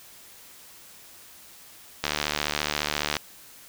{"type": "click train", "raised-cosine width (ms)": 0.2, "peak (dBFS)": -7, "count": 85, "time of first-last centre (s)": [2.04, 3.168], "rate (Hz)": 74.5, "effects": ["white hiss -49 dBFS RMS until 3.68 s"]}